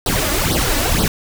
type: noise with flanger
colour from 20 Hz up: pink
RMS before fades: -17 dBFS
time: 0.06-1.08 s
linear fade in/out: 2 ms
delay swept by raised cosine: 0.21 to 3.51 ms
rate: 2.1 Hz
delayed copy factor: +0.85
effects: none